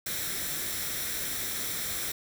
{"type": "noise with comb filter", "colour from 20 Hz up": "white", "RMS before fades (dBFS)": -33, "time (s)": [0.06, 2.12], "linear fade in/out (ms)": 5, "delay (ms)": 0.53, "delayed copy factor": 0.55, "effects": []}